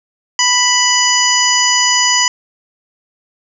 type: harmonic tone with a mistuned harmonic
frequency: 987.8 Hz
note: B5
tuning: in tune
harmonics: 1 / 2 / 3 / 5 / 6 / 7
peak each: -17 / -17 / -17 / -17 / -17 / -17 dBFS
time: 0.39-2.28 s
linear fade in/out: 2 ms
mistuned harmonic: 6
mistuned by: +18 cents
effects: none